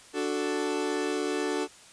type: chord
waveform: 40% pulse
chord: D major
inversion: none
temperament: equal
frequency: 293.7 / 370 / 440 Hz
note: D4 / F#4 / A4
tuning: 0 / 0 / 0 cents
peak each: -31 dBFS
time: 0.13-1.68 s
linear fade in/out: 50 ms
effects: white hiss -52 dBFS RMS until 1.92 s + resampled to 22050 Hz